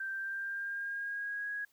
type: tone with pitch glide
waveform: sine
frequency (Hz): 1568 to 1656.4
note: G6 to G#6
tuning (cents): 0 to -5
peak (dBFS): -35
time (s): 0-1.65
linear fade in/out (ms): 5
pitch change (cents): +95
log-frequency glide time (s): 0.1-1.5
effects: white hiss -71 dBFS RMS until 1.72 s